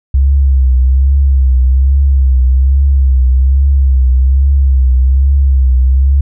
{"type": "tone with vibrato", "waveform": "sine", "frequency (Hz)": 66.3, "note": "C2", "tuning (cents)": 23, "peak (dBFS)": -5, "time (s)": [0.14, 6.21], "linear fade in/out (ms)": 5, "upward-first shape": "triangle", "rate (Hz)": 1.2, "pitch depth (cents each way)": 86, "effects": []}